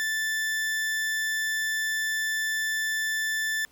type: tone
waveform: 40% pulse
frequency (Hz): 1760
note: A6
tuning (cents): 0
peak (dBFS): -25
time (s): 0-3.65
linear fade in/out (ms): 0
effects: pink hiss -60 dBFS RMS until 3.71 s